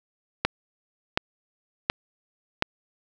click train, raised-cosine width 0.3 ms, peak -4 dBFS, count 4, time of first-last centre 0.45-2.624 s, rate 1.38 Hz, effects none

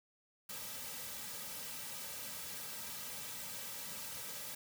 white noise with comb filter, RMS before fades -45 dBFS, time 0.49-4.55 s, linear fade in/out 5 ms, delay 2.8 ms, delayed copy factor -0.85, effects none

